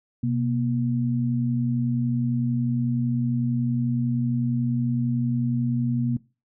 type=tone pair together; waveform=sine; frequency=127.06 / 238 Hz; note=B2 / A#3; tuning=+50 / +36 cents; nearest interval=major seventh; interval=1086 cents; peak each=-24 dBFS; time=0.23-6.17 s; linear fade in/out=5 ms; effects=noise-tail reverb RT60 0.3 s tail -20 dB re dry